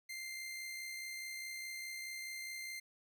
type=tone with amplitude modulation; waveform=sawtooth; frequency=2093 Hz; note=C7; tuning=in tune; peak=-38 dBFS; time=0.09-2.8 s; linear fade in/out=10 ms; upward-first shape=sine; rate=64.8 Hz; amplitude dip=30%; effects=none